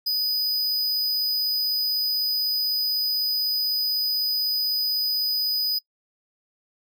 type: tone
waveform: square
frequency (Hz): 4978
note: D#8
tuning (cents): 0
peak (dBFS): -22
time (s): 0.06-5.79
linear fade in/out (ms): 10
effects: noise-tail reverb RT60 0.1 s tail -25 dB re dry